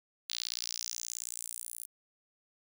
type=tone with high-pass filter sweep; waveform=sawtooth; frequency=58.6 Hz; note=A#1; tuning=10 cents sharp; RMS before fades=-40 dBFS; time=0.29-1.86 s; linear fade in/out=10 ms; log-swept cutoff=3900 to 11000 Hz; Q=3.2; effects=none